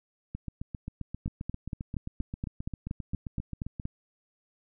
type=two click trains; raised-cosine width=5 ms; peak=-20 / -23 dBFS; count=12 / 27; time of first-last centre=1.26-3.854 / 0.35-3.798 s; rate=4.24 / 7.54 Hz; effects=none